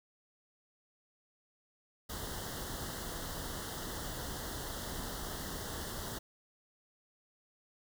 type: band-stop noise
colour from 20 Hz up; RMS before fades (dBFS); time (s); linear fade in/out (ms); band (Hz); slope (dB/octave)
pink; -41; 2.09-6.19; 10; 2000 to 2900; 96
effects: none